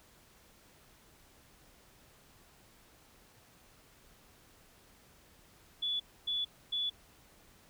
sine tone bursts, 3435 Hz, A7, 42 cents flat, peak -31 dBFS, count 3, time 5.82-6.9 s, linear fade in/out 10 ms, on 180 ms, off 270 ms, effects pink hiss -62 dBFS RMS until 7.69 s

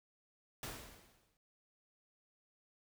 pink noise with exponential decay, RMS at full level -42 dBFS, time 0.63-1.37 s, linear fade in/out 1 ms, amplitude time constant 160 ms, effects none

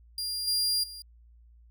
sawtooth tone with level steps, 4800 Hz, D8, 37 cents sharp, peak -28 / -22 / -38 dBFS, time 0.18-1.02 s, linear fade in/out 2 ms, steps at 0.47 / 0.83 s, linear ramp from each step 10 ms, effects added 58 Hz sine -53 dBFS peak until 1.7 s

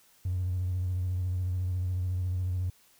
triangle tone with vibrato, 91 Hz, F#2, 28 cents flat, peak -24 dBFS, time 0.25-2.7 s, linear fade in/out 5 ms, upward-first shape sine, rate 14 Hz, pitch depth 41 cents each way, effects tanh soft clip ceiling -24 dBFS + white hiss -62 dBFS RMS until 2.99 s

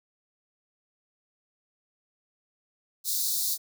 white high-pass noise, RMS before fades -28 dBFS, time 3.04-3.58 s, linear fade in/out 50 ms, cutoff 3700 Hz, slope 96 dB/octave, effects none

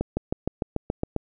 accelerating click train, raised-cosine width 2 ms, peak -11 dBFS, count 9, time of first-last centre 0.01-1.163 s, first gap 160 ms, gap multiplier 0.97, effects none

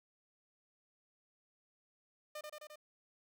sawtooth tone with echo, 604 Hz, D5, 48 cents sharp, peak -39 dBFS, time 2.35-2.41 s, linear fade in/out 5 ms, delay 87 ms, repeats 4, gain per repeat -2 dB, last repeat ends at 2.758 s, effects none

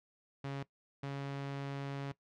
sawtooth tone pair in turn, 138.5 / 139.18 Hz, C#3 / C#3, -1 / +7 cents, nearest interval unison, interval 8 cents, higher second, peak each -34 / -34 dBFS, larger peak neither, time 0.44-0.63 / 1.03-2.12 s, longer second, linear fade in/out 5 ms, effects noise-tail reverb RT60 0.1 s tail -19 dB re dry + low-pass 4000 Hz 12 dB/octave

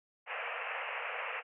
white band-pass noise, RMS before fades -39 dBFS, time 0.26-1.43 s, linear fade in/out 50 ms, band 460 to 2800 Hz, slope 96 dB/octave, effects none

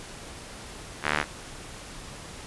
sawtooth tone with band-pass filter, 74.8 Hz, D2, 32 cents sharp, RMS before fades -27 dBFS, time 1.02-1.25 s, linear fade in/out 50 ms, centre 1800 Hz, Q 1.5, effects pink hiss -42 dBFS RMS until 2.46 s + resampled to 24000 Hz

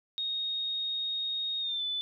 sine tone with pitch glide, 3729 to 3499 Hz, A#7 to A7, 0 to -10 cents, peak -30 dBFS, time 0.18-2.01 s, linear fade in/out 0 ms, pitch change -110 cents, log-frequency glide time 1.6-1.83 s, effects none

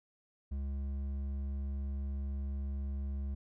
triangle tone with hard clipping, 69 Hz, C#2, 7 cents flat, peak -36 dBFS, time 0.51-3.35 s, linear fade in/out 10 ms, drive 10 dB, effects none

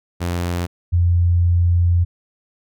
sawtooth / sine tone pair in turn, 87.31 / 86.99 Hz, F2 / F2, 0 / -6 cents, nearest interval unison, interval 6 cents, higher first, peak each -16 / -12 dBFS, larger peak second, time 0.2-0.67 / 0.92-2.05 s, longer second, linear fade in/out 20 ms, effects none

